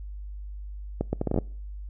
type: accelerating click train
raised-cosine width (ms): 2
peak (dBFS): -12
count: 9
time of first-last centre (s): 1.01-1.387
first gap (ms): 120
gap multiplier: 0.7
effects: noise-tail reverb RT60 0.5 s tail -25 dB re dry + added 50 Hz sine -35 dBFS peak until 1.89 s